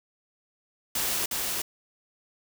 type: noise with echo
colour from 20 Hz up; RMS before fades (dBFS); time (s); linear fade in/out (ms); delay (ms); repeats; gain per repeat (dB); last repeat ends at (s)
white; -28; 0.95-1.26; 5; 360; 1; -2; 1.62
effects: none